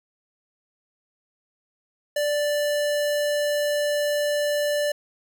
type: tone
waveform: square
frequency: 587 Hz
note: D5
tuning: 1 cent flat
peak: -22 dBFS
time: 2.16-4.92 s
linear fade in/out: 5 ms
effects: none